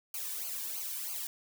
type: noise with flanger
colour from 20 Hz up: blue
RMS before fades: -38 dBFS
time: 0.14-1.27 s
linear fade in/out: 2 ms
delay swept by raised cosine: 0.54 to 1.54 ms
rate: 3.1 Hz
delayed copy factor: -0.85
effects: none